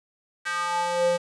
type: tone with high-pass filter sweep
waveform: square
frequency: 174.61 Hz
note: F3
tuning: in tune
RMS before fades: -25 dBFS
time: 0.45-1.18 s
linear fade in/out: 20 ms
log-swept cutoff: 1600 to 410 Hz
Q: 4.2
effects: resampled to 22050 Hz + 8-bit